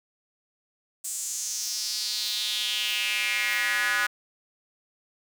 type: tone with high-pass filter sweep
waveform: square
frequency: 112.7 Hz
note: A2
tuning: 42 cents sharp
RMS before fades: -28 dBFS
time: 1.04-4.07 s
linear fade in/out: 10 ms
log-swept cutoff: 8000 to 1500 Hz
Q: 4
effects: none